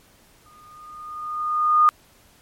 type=tone with exponential growth; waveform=sine; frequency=1225 Hz; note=D#6; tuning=27 cents flat; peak=-10 dBFS; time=0.46-1.89 s; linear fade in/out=0 ms; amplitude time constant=310 ms; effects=pink hiss -55 dBFS RMS until 2.41 s + MP3 64 kbps